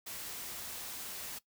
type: noise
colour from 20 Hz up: white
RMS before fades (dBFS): -43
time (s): 0.06-1.39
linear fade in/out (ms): 10
effects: noise-tail reverb RT60 0.1 s tail -18 dB re dry